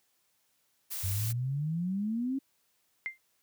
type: noise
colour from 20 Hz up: blue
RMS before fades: -37 dBFS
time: 0.9-1.33 s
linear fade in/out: 20 ms
type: exponential sweep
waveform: sine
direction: up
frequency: 92.5 to 276.5 Hz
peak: -29 dBFS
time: 1.03-2.39 s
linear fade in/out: 10 ms
type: tone with exponential decay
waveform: sine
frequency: 2093 Hz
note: C7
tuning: in tune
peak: -28 dBFS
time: 3.06-3.18 s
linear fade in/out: 0 ms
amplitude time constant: 26 ms
effects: white hiss -73 dBFS RMS until 3.42 s + high-pass 60 Hz 12 dB/octave